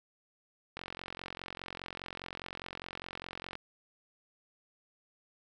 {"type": "click train", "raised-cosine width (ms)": 0.3, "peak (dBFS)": -24, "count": 126, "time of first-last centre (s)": [0.77, 3.554], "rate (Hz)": 44.9, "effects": []}